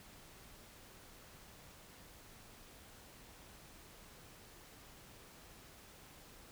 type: silence
effects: pink hiss -58 dBFS RMS until 6.51 s